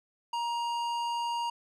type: tone with low-pass filter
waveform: square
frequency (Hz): 942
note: A#5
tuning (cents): +18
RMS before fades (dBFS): -32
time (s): 0.33-1.5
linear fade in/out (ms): 5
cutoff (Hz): 6500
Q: 0.55
effects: none